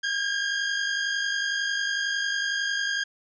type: tone pair together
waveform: sawtooth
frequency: 1610.2 / 1661.2 Hz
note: G6 / G#6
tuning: +46 / 0 cents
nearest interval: minor second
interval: 54 cents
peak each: -22 / -29 dBFS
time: 0.03-3.04 s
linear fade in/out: 10 ms
effects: resampled to 16000 Hz + 10-bit